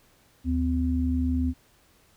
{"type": "tone pair together", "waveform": "sine", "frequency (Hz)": [76.1, 255.1], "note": ["D#2", "C4"], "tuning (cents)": [-38, -44], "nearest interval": "octave + major sixth", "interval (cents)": 2094, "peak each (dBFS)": -25, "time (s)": [0.44, 1.54], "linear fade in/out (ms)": 50, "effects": ["pink hiss -61 dBFS RMS until 2.16 s"]}